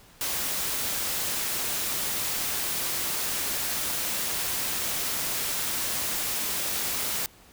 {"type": "noise", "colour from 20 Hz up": "white", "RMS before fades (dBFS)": -29, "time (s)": [0.21, 7.26], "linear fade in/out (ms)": 0, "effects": ["pink hiss -54 dBFS RMS until 7.52 s"]}